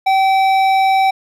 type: tone with hard clipping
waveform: triangle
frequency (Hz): 770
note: G5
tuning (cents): -31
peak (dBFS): -12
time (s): 0.06-1.11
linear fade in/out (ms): 10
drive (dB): 14
effects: none